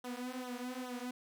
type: tone with flanger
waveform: sawtooth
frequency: 250 Hz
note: B3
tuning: 21 cents sharp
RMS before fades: -42 dBFS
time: 0.04-1.11 s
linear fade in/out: 5 ms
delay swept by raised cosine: 0.41 to 5.81 ms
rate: 2.4 Hz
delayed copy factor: -0.9
effects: none